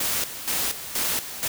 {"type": "noise with tremolo", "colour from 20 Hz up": "white", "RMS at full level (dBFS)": -25, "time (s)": [0, 1.48], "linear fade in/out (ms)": 5, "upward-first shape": "square", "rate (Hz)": 2.1, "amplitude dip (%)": 70, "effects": []}